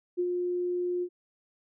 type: tone with ADSR envelope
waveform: sine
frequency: 355.9 Hz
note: F4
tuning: 33 cents sharp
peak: -24 dBFS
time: 0.17-1.09 s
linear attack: 25 ms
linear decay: 60 ms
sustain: -3 dB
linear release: 65 ms
effects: none